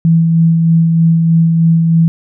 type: tone with tremolo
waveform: sine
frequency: 164.81 Hz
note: E3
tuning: in tune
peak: -5 dBFS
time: 0.05-2.08 s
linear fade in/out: 0 ms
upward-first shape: sine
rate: 3.2 Hz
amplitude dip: 30%
effects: none